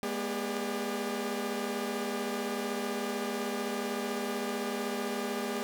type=tone cluster; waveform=sawtooth; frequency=209.3 / 242.8 / 402.8 / 587 Hz; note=G#3 / B3 / G4 / D5; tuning=+14 / -29 / +47 / -1 cents; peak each=-34 / -33 / -32 / -37 dBFS; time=0.03-5.63 s; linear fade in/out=0 ms; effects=none